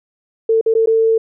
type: tone with dropouts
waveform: sine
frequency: 448.4 Hz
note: A4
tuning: 33 cents sharp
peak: -10 dBFS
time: 0.49-1.18 s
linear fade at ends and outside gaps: 5 ms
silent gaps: 0.612-0.661 / 0.74-0.75 / 0.86-0.872 s
effects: none